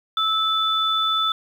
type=tone pair together; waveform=sine; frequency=1310 / 3497 Hz; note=E6 / A7; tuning=-11 / -11 cents; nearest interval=octave + perfect fourth; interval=1700 cents; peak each=-21 dBFS; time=0.17-1.32 s; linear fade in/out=2 ms; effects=8-bit